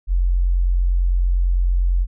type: tone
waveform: sine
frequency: 44.45 Hz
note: F1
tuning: 31 cents sharp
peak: -14 dBFS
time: 0.07-2.07 s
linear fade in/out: 50 ms
effects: none